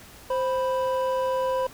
triangle tone pair together, 522.7 / 987.8 Hz, C5 / B5, -2 / 0 cents, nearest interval major seventh, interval 1102 cents, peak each -22 / -26 dBFS, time 0.3-1.67 s, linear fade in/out 5 ms, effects pink hiss -47 dBFS RMS until 1.73 s

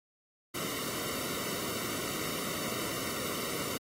pink noise with comb filter, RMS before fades -36 dBFS, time 0.54-3.78 s, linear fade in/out 10 ms, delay 1.2 ms, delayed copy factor -0.8, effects high-pass 100 Hz 12 dB/octave + AAC 48 kbps

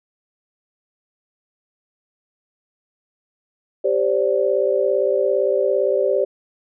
sine chord, G suspended fourth, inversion none, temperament equal with one note detuned, 392 / 523.3 / 580.9 Hz, G4 / C5 / D5, 0 / 0 / -19 cents, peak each -20 dBFS, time 3.84-6.25 s, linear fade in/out 10 ms, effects none

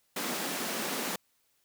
pink high-pass noise, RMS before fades -34 dBFS, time 0.16-1.16 s, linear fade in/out 5 ms, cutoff 180 Hz, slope 48 dB/octave, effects white hiss -72 dBFS RMS until 1.64 s

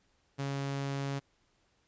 sawtooth tone, 138.7 Hz, C#3, 1 cent sharp, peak -29 dBFS, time 0.38-1.2 s, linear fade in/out 20 ms, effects pink hiss -72 dBFS RMS until 1.87 s + resampled to 16000 Hz

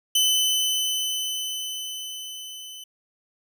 sawtooth tone with level ramp, 3028 Hz, F#7, 39 cents sharp, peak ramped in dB -14 to -35 dBFS, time 0.15-2.84 s, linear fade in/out 5 ms, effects none

